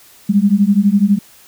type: beating tone pair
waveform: sine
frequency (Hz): 196 / 208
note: G3 / G#3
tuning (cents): 0 / +3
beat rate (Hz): 12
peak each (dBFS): -12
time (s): 0.29-1.19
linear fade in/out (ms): 10
effects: white hiss -45 dBFS RMS until 1.47 s